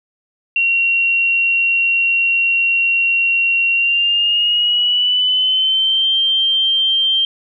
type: tone with pitch glide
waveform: sine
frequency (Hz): 2744 to 3152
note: F7 to G7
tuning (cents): -31 to +9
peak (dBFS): -12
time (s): 0.56-7.25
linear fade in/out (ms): 2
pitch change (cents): +240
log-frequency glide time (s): 3.72-6.09
effects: none